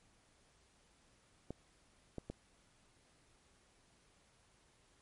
clicks, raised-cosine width 2 ms, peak -29 dBFS, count 3, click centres 1.506 / 2.183 / 2.3 s, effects pink hiss -70 dBFS RMS until 5.01 s + MP3 48 kbps

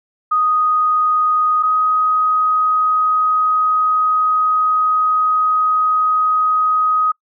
sine tone pair in turn, 1244.5 / 1256.1 Hz, D#6 / D#6, 0 / +16 cents, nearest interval unison, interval 16 cents, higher second, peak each -12 dBFS, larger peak neither, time 0.31-1.63 / 1.63-7.12 s, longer second, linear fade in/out 10 ms, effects noise-tail reverb RT60 0.1 s tail -26 dB re dry

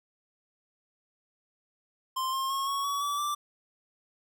square tone with pitch steps, 1046.5 / 1066.6 / 1087.2 / 1108.1 / 1129.4 / 1151.1 / 1173.3 Hz, C6 / C6 / C#6 / C#6 / C#6 / D6 / D6, 0 / +33 / -34 / -1 / +32 / -35 / -2 cents, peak -29 dBFS, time 2.16-3.35 s, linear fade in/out 10 ms, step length 170 ms, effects none

